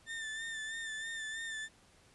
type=tone with vibrato; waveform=35% pulse; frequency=1786 Hz; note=A6; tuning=25 cents sharp; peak=-37 dBFS; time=0.06-1.69 s; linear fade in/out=50 ms; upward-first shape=sine; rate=3.1 Hz; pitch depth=39 cents each way; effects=pink hiss -64 dBFS RMS until 2.14 s + resampled to 24000 Hz